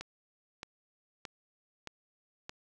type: click train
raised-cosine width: 0.2 ms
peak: -23 dBFS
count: 5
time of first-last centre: 0.01-2.494 s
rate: 1.61 Hz
effects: none